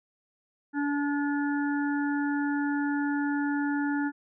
harmonic tone, 287.8 Hz, D4, 35 cents flat, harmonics 1 / 3 / 5 / 6, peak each -26 / -36 / -36 / -38 dBFS, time 0.73-4.12 s, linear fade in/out 50 ms, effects none

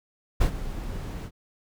brown noise with ADSR envelope, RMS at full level -18 dBFS, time 0.4-1.31 s, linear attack 16 ms, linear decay 87 ms, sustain -15 dB, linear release 65 ms, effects none

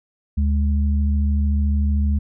sine tone pair together, 73.69 / 207.7 Hz, D2 / G#3, +6 / 0 cents, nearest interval octave + tritone, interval 1794 cents, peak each -16 / -25 dBFS, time 0.37-2.19 s, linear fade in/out 10 ms, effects none

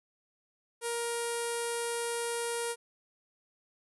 sawtooth tone with low-pass filter, 470 Hz, A#4, 14 cents sharp, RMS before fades -34 dBFS, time 0.81-2.76 s, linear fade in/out 50 ms, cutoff 9800 Hz, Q 6.2, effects none

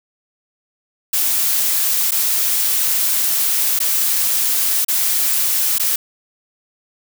blue noise with dropouts, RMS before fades -17 dBFS, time 1.13-5.96 s, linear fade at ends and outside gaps 5 ms, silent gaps 2.11-2.118 / 3.791-3.801 / 4.848-4.883 / 5.784-5.796 s, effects none

